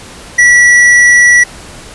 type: tone with tanh clipping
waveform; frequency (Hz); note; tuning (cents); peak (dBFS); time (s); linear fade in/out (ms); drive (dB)
sine; 1945; B6; -27; -4; 0.38-1.44; 10; 11
effects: pink hiss -31 dBFS RMS until 1.94 s + resampled to 24000 Hz